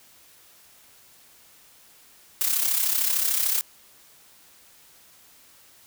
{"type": "noise with amplitude modulation", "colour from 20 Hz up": "blue", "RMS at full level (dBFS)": -21, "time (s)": [2.41, 3.61], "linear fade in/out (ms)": 0, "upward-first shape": "sine", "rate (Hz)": 33.4, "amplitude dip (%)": 60, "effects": ["white hiss -54 dBFS RMS until 5.86 s"]}